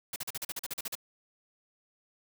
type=noise bursts; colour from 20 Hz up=white; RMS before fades=-36 dBFS; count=12; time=0.13-0.953 s; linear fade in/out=5 ms; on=31 ms; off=41 ms; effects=none